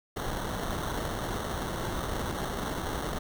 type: noise with sample-and-hold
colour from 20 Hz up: pink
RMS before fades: -33 dBFS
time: 0.16-3.19 s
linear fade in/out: 10 ms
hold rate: 2450 Hz
effects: none